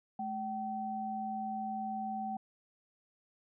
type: tone pair together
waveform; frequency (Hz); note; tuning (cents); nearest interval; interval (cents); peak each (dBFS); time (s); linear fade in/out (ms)
sine; 215.2 / 767; A3 / G5; -38 / -38; octave + minor seventh; 2200; -40 / -36; 0.19-2.37; 5
effects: none